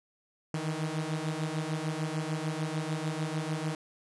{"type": "beating tone pair", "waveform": "sawtooth", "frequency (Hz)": [153.5, 160.2], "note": ["D#3", "E3"], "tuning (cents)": [-23, -49], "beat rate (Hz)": 6.7, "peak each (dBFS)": -30, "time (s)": [0.54, 3.75], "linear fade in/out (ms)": 2, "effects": ["resampled to 24000 Hz"]}